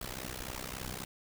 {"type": "noise with amplitude modulation", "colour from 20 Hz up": "pink", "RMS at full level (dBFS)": -37, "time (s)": [0.01, 1.05], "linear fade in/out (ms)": 5, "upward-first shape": "sine", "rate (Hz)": 63.6, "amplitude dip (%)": 95, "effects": []}